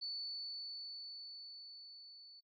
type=tone with level ramp; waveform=sine; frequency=4474 Hz; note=C#8; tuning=15 cents sharp; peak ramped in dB=-39 to -55 dBFS; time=0.01-2.41 s; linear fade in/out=20 ms; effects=noise-tail reverb RT60 0.1 s tail -25 dB re dry + AAC 48 kbps